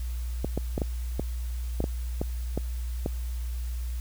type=clicks; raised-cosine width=2 ms; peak=-14 dBFS; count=10; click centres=0.446 / 0.576 / 0.779 / 0.818 / 1.196 / 1.804 / 1.841 / 2.215 / 2.576 / 3.061 s; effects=added 60 Hz sine -29 dBFS peak until 4 s + white hiss -50 dBFS RMS until 4 s